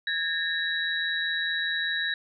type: tone cluster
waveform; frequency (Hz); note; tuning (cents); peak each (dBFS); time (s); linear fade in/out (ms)
sine; 1647 / 1812 / 3884; G#6 / A#6 / B7; -15 / -50 / -30; -30; 0.07-2.14; 2
effects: none